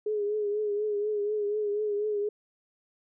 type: tone with vibrato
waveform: sine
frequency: 417.6 Hz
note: G#4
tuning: 10 cents sharp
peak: -26 dBFS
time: 0.06-2.29 s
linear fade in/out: 5 ms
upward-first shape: triangle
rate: 4.1 Hz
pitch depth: 55 cents each way
effects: none